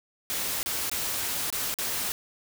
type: noise with dropouts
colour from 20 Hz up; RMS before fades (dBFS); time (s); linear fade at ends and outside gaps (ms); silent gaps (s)
white; -30; 0.3-2.12; 0; 0.63-0.66 / 0.896-0.915 / 1.502-1.526 / 1.741-1.787
effects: none